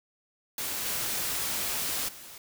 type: noise with level steps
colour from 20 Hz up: white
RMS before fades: -33 / -31 / -46 dBFS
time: 0.58-2.38 s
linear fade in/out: 2 ms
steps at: 0.85 / 2.08 s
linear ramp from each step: 10 ms
effects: none